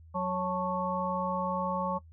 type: harmonic tone with a mistuned harmonic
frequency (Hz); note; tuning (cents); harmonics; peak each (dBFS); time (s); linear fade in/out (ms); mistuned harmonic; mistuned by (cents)
184.1; F#3; -8; 1 / 3 / 5 / 6; -34 / -34 / -34 / -34; 0.14-1.99; 20; 5; -72
effects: noise-tail reverb RT60 0.1 s tail -20 dB re dry + added 81 Hz sine -50 dBFS peak until 2.12 s